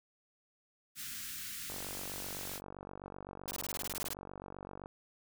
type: band-stop noise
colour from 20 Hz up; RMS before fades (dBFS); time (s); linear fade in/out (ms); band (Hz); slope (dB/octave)
white; -43; 0.95-2.61; 50; 290 to 1300; 48
type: click train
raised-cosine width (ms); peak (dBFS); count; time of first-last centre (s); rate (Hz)
1; -31; 152; 1.7-4.859; 47.8
type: noise bursts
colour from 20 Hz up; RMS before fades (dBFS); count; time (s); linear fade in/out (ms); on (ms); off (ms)
white; -39; 13; 3.48-4.134; 0; 30; 22
effects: none